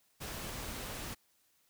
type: noise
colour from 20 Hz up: pink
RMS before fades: -42 dBFS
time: 0.2-1.15 s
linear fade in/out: 20 ms
effects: white hiss -72 dBFS RMS until 1.69 s